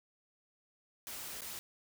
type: noise with dropouts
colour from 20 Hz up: white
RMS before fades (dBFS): -44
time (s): 1.07-1.59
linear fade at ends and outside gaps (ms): 0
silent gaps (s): 1.408-1.418
effects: none